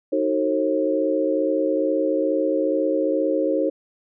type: chord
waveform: sine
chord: D# diminished seventh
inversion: none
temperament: just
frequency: 311.1 / 373.4 / 448 / 537.6 Hz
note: D#4 / F#4 / A4 / C5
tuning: 0 / +16 / +31 / +47 cents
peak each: -23 / -27 / -26 / -22 dBFS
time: 0.12-3.7 s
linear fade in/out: 10 ms
effects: none